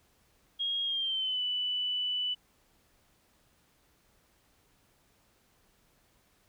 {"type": "tone with pitch glide", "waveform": "sine", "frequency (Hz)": [3269, 2980], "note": ["G#7", "F#7"], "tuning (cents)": [-28, 12], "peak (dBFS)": -29, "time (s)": [0.59, 2.35], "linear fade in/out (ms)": 20, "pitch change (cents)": -160, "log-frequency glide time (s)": [0.84, 1.42], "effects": ["pink hiss -68 dBFS RMS until 6.48 s"]}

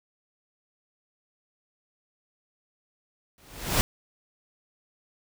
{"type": "noise with exponential growth", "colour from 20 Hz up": "pink", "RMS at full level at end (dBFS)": -20, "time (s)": [3.38, 3.81], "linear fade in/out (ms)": 0, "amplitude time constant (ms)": 93, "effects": []}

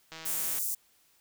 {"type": "click train", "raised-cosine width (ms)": 0.2, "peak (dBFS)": -26, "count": 76, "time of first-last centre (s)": [0.12, 0.586], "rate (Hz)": 161}
{"type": "high-pass noise", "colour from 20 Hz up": "white", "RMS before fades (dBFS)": -32, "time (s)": [0.25, 0.75], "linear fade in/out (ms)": 10, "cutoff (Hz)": 6700, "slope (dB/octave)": 24}
{"effects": ["white hiss -66 dBFS RMS until 1.2 s"]}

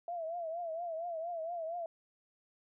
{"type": "tone with vibrato", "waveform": "sine", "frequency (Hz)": 670, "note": "E5", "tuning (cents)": 28, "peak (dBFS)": -36, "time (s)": [0.08, 1.86], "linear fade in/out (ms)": 2, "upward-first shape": "triangle", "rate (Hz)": 4.3, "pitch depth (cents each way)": 110, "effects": []}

